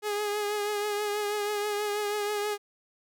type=tone with vibrato; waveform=sawtooth; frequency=415.3 Hz; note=G#4; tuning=in tune; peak=-24 dBFS; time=0.02-2.58 s; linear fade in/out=50 ms; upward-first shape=triangle; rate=6.2 Hz; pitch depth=36 cents each way; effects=none